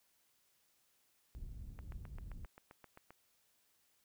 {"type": "low-pass noise", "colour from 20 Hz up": "pink", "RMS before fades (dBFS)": -48, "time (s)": [1.35, 2.46], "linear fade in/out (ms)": 0, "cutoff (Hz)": 110, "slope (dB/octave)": 12}
{"type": "click train", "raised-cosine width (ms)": 0.5, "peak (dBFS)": -39, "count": 11, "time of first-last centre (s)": [1.79, 3.106], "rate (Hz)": 7.6}
{"effects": ["white hiss -75 dBFS RMS until 4.04 s"]}